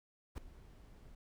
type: noise with ADSR envelope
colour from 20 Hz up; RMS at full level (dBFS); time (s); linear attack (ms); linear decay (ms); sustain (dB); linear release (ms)
brown; -37; 0.35-1.15; 28; 5; -19; 4
effects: none